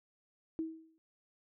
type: tone with exponential decay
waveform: sine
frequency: 322 Hz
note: E4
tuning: 41 cents flat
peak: -31 dBFS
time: 0.59-0.98 s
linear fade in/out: 0 ms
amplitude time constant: 83 ms
effects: none